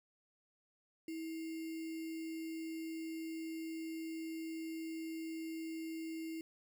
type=tone with sample-and-hold; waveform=sine; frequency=323.7 Hz; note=E4; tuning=31 cents flat; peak=-40 dBFS; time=1.08-6.41 s; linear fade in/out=2 ms; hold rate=2450 Hz; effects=none